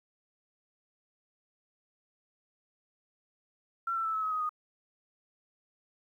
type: tone with pitch steps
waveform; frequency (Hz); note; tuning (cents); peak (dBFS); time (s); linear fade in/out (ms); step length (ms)
sine; 1358 / 1337 / 1316.3 / 1295.9 / 1275.9 / 1256.1 / 1236.7; F6 / E6 / E6 / E6 / D#6 / D#6 / D#6; -49 / +24 / -3 / -30 / +43 / +16 / -11; -29; 3.87-4.493; 5; 89
effects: 11-bit